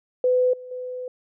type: tone with level steps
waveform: sine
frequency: 503 Hz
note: B4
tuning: 32 cents sharp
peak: -16 / -36 / -29 dBFS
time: 0.24-1.08 s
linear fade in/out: 2 ms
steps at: 0.53 / 0.71 s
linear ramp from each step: 5 ms
effects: none